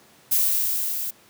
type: noise with level ramp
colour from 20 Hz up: violet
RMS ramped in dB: -19 to -29 dBFS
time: 0.31-1.11 s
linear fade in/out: 10 ms
effects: pink hiss -54 dBFS RMS until 1.29 s + high-pass 150 Hz 12 dB/octave